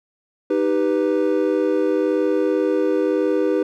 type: chord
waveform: triangle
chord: Eb augmented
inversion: none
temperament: equal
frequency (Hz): 311.1 / 392 / 493.9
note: Eb4 / G4 / B4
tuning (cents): 0 / 0 / 0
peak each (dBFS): -19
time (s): 0.5-3.63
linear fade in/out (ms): 5
effects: none